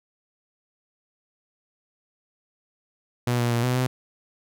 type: tone with pitch steps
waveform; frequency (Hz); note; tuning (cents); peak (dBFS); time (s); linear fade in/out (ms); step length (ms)
sawtooth; 121.9 / 119.9 / 118.2 / 125.3 / 127.4; B2 / A#2 / A#2 / B2 / C3; -22 / +49 / +24 / +25 / -46; -17; 3.27-3.87; 5; 120
effects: none